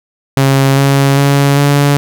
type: tone with pitch steps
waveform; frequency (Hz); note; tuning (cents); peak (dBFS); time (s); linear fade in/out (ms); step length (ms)
sawtooth; 136.2 / 138.34 / 140.52 / 142.72; C#3 / C#3 / C#3 / D3; -30 / -3 / +24 / -49; -3; 0.37-1.97; 0; 400
effects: none